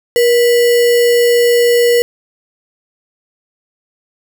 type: tone with sample-and-hold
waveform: sine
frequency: 476.9 Hz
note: A#4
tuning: 39 cents sharp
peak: -7 dBFS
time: 0.16-2.02 s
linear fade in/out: 0 ms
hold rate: 2450 Hz
effects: none